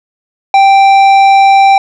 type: tone with tanh clipping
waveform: sine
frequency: 784 Hz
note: G5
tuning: in tune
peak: -4 dBFS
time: 0.54-1.78 s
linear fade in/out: 2 ms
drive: 11 dB
effects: none